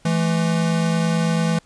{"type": "tone pair together", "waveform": "square", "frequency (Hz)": [166.46, 215.6], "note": ["E3", "A3"], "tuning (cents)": [17, -35], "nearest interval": "major third", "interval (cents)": 448, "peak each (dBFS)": [-19, -24], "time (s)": [0.05, 1.59], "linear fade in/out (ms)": 5, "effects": ["pink hiss -55 dBFS RMS until 1.65 s", "resampled to 22050 Hz"]}